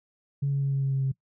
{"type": "tone with pitch steps", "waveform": "sine", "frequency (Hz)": [140.3, 139.25, 138.21, 137.17, 136.15, 135.13, 134.12], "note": ["C#3", "C#3", "C#3", "C#3", "C#3", "C#3", "C3"], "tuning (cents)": [21, 8, -5, -18, -31, -44, 43], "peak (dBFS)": -22, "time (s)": [0.42, 1.12], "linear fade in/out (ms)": 10, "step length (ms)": 100, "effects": ["noise-tail reverb RT60 0.1 s tail -21 dB re dry", "tanh soft clip ceiling -19 dBFS"]}